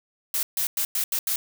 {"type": "noise bursts at uneven times", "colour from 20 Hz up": "blue", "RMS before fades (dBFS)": -25, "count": 6, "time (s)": [[0.34, 0.43], [0.57, 0.67], [0.77, 0.85], [0.95, 1.04], [1.12, 1.19], [1.27, 1.36]], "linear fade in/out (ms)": 2, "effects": []}